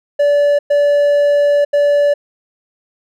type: tone bursts at uneven times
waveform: triangle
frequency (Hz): 578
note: D5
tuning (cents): -28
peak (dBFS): -7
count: 3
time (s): 0.19-0.59 / 0.7-1.65 / 1.73-2.14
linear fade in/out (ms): 10
effects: none